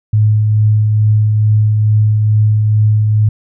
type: tone with tremolo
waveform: sine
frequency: 107 Hz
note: A2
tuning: 48 cents flat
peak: -6 dBFS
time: 0.13-3.29 s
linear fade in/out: 5 ms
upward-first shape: triangle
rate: 2.3 Hz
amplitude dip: 30%
effects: none